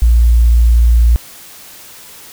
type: tone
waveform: sine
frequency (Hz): 58.27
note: A#1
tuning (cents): 0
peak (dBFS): -5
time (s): 0.02-1.16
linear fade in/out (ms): 0
effects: white hiss -36 dBFS RMS until 2.32 s